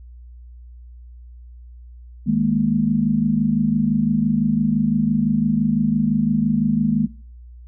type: chord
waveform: sine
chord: D# suspended fourth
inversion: none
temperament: just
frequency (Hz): 155.56 / 207.4 / 233.3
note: D#3 / G#3 / A#3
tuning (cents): 0 / -2 / +2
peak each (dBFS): -23 / -19 / -19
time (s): 2.26-7.07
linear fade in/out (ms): 20
effects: noise-tail reverb RT60 0.4 s tail -18 dB re dry + added 60 Hz sine -38 dBFS peak until 7.67 s